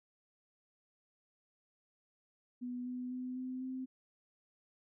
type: tone with pitch steps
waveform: sine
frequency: 246.9 / 249.9 / 253 / 256.1 / 259.2 Hz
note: B3 / B3 / B3 / C4 / C4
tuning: 0 / +21 / +42 / -37 / -16 cents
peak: -38 dBFS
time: 2.61-3.86 s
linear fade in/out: 20 ms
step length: 250 ms
effects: none